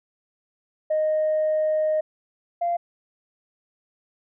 sine tone pair in turn, 620 / 691.4 Hz, D#5 / F5, -6 / -18 cents, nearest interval major second, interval 188 cents, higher second, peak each -18 / -20 dBFS, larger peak first, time 0.9-2.01 / 2.61-2.77 s, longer first, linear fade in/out 10 ms, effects tanh soft clip ceiling -16 dBFS

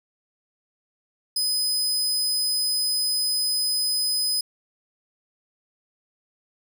sawtooth tone, 5020 Hz, D#8, 15 cents sharp, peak -19 dBFS, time 1.36-4.41 s, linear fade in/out 5 ms, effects none

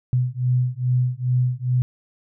sine beating tone pair, 124.3 / 126.7 Hz, B2 / B2, +12 / +45 cents, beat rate 2.4 Hz, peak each -21 / -21 dBFS, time 0.13-1.82 s, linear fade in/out 0 ms, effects none

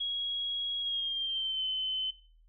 sine tone with pitch glide, 3310 to 3053 Hz, G#7 to G7, -6 to -46 cents, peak -30 dBFS, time 0-2.11 s, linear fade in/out 10 ms, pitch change -140 cents, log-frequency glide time 0.81-1.65 s, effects noise-tail reverb RT60 0.5 s tail -18 dB re dry + added 40 Hz sine -58 dBFS peak until 2.48 s

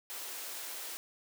white high-pass noise, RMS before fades -42 dBFS, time 0.1-0.97 s, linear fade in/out 0 ms, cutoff 320 Hz, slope 24 dB/octave, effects none

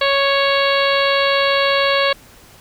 harmonic tone, 554.4 Hz, C#5, in tune, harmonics 1 / 2 / 3 / 4 / 5 / 6 / 7 / 8, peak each -17 / -20 / -22 / -23 / -24 / -25 / -25 / -26 dBFS, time 0.01-2.13 s, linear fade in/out 5 ms, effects pink hiss -45 dBFS RMS until 2.6 s

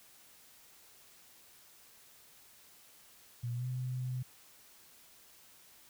sine tone with pitch glide, 120 to 127.14 Hz, B2 to C3, -49 to -49 cents, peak -34 dBFS, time 3.43-4.23 s, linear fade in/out 10 ms, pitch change +100 cents, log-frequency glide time 3.55-3.66 s, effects white hiss -60 dBFS RMS until 5.89 s

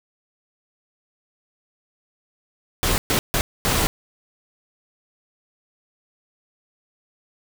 pink noise bursts at uneven times, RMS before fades -20 dBFS, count 4, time 2.83-2.98 / 3.1-3.19 / 3.34-3.41 / 3.65-3.87 s, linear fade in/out 0 ms, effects none

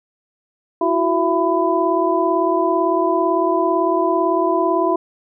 sine tone cluster, 332.1 / 370 / 670 / 1000 Hz, E4 / F#4 / E5 / B5, +13 / 0 / +28 / +21 cents, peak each -20 dBFS, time 0.81-4.96 s, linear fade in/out 5 ms, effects none

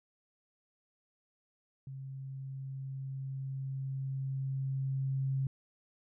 sine tone with level ramp, 134.5 Hz, C3, 48 cents sharp, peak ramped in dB -41 to -29 dBFS, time 1.87-5.47 s, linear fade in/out 2 ms, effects none

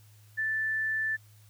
sine tone, 1760 Hz, A6, in tune, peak -27 dBFS, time 0.37-1.17 s, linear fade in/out 20 ms, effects added 105 Hz sine -54 dBFS peak until 1.49 s + white hiss -63 dBFS RMS until 1.49 s

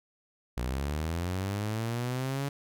sawtooth linear sweep, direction up, 58.8 to 141.9 Hz, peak -26 dBFS, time 0.57-2.49 s, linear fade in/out 5 ms, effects none

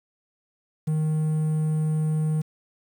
triangle tone with quantisation, 155.56 Hz, D#3, in tune, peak -19 dBFS, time 0.87-2.42 s, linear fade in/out 10 ms, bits 8, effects none

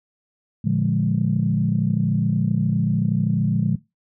sine chord, Bb dominant seventh, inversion none, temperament equal with one note detuned, 115.34 / 146.83 / 174.61 / 207.7 Hz, Bb2 / D3 / F3 / Ab3, -18 / 0 / 0 / 0 cents, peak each -24 / -22 / -22 / -23 dBFS, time 0.64-3.76 s, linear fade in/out 10 ms, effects noise-tail reverb RT60 0.2 s tail -17 dB re dry + tanh soft clip ceiling -7 dBFS

